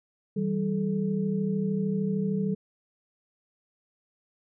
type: tone cluster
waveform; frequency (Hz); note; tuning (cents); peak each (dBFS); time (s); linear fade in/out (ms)
sine; 160.7 / 193.9 / 431.9; E3 / G3 / A4; -44 / -19 / -32; -32 / -26 / -33; 0.36-2.55; 10
effects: none